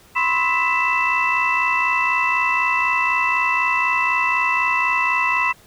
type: tone cluster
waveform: sine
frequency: 998 / 1062 / 1301 / 1990 / 2656 Hz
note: B5 / C6 / E6 / B6 / E7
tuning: +18 / +25 / -23 / +13 / +12 cents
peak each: -22 / -22 / -28 / -22 / -20 dBFS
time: 0.15-5.53 s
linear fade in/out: 20 ms
effects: tanh soft clip ceiling -8 dBFS + pink hiss -50 dBFS RMS until 5.66 s